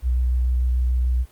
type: tone with vibrato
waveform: sine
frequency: 62.1 Hz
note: B1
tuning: 10 cents sharp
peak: -17 dBFS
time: 0.02-1.26 s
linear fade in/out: 50 ms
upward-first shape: sine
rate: 6.8 Hz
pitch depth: 13 cents each way
effects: pink hiss -54 dBFS RMS until 1.31 s + Opus 32 kbps